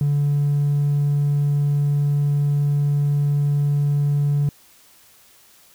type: tone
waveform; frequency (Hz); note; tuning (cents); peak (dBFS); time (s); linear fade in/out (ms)
triangle; 144.2; D3; -31; -13; 0.01-4.49; 2
effects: tanh soft clip ceiling -12 dBFS + white hiss -52 dBFS RMS until 5.74 s